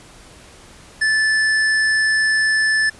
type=tone with hard clipping; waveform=sine; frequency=1748 Hz; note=A6; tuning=12 cents flat; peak=-16 dBFS; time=1.01-2.9 s; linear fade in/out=10 ms; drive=11 dB; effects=pink hiss -44 dBFS RMS until 2.99 s + resampled to 24000 Hz